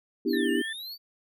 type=chord; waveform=sine; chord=E minor seventh; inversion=second; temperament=just; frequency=247.2 / 296.7 / 329.6 / 395.6 Hz; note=B3 / D4 / E4 / G4; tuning=+2 / +18 / 0 / +16 cents; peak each=-29 dBFS; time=0.25-0.62 s; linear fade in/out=10 ms
type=exponential two-way sweep; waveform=square; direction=down then up; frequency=4699 to 2794 to 4649 Hz; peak=-37 dBFS; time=0.27-0.98 s; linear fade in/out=50 ms; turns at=0.51 s
type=tone; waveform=sine; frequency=1786 Hz; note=A6; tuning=25 cents sharp; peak=-32 dBFS; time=0.33-0.73 s; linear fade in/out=5 ms
effects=none